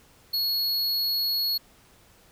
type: tone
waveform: square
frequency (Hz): 4340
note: C#8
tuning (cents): -37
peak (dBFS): -24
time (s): 0.33-1.58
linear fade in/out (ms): 10
effects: pink hiss -57 dBFS RMS until 2.31 s